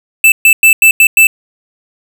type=tone bursts at uneven times; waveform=square; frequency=2645 Hz; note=E7; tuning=5 cents sharp; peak=-3 dBFS; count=6; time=0.24-0.32 / 0.45-0.53 / 0.63-0.73 / 0.82-0.91 / 1-1.07 / 1.17-1.27 s; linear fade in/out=2 ms; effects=none